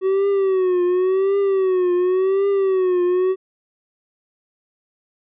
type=tone with vibrato; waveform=triangle; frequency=376.5 Hz; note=F#4; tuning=30 cents sharp; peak=-13 dBFS; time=0.01-3.36 s; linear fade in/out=50 ms; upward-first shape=triangle; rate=0.91 Hz; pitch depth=110 cents each way; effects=resampled to 8000 Hz